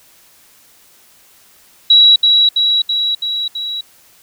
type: tone with echo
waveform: sine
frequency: 3891 Hz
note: B7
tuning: 27 cents flat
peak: -4 dBFS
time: 1.9-2.16 s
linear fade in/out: 5 ms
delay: 330 ms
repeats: 5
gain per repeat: -3 dB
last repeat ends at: 3.81 s
effects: white hiss -48 dBFS RMS until 4.22 s